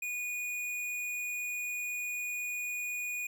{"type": "tone with hard clipping", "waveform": "sine", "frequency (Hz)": 2458, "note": "D#7", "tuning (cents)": -22, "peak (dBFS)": -35, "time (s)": [0.02, 3.27], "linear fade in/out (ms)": 5, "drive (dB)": 15, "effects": []}